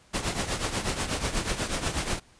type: noise with tremolo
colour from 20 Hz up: pink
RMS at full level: -26 dBFS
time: 0.13-2.2 s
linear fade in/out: 20 ms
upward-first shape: triangle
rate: 8.2 Hz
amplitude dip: 75%
effects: pink hiss -58 dBFS RMS until 2.39 s + resampled to 22050 Hz